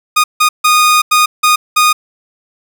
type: tone bursts at uneven times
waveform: sawtooth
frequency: 1233 Hz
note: D#6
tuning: 16 cents flat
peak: -3 dBFS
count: 6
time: 0.16-0.24 / 0.4-0.49 / 0.64-1.02 / 1.11-1.26 / 1.43-1.56 / 1.76-1.93 s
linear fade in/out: 10 ms
effects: none